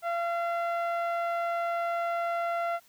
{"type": "tone with low-pass filter", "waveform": "sawtooth", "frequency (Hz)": 684, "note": "F5", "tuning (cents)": -36, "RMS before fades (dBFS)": -30, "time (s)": [0.02, 2.8], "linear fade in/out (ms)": 50, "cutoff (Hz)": 1600, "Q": 1.1, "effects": ["white hiss -61 dBFS RMS until 2.88 s"]}